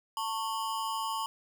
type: ring-modulated tone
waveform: square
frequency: 1000 Hz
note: B5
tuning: 21 cents sharp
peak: -29 dBFS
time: 0.17-1.26 s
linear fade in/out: 0 ms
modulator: 106 Hz
effects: none